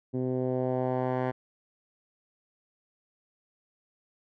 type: tone with low-pass filter sweep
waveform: 10% pulse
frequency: 127.8 Hz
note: C3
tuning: 40 cents flat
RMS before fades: -29 dBFS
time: 0.13-1.32 s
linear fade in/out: 20 ms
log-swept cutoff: 320 to 1400 Hz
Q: 1.4
effects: none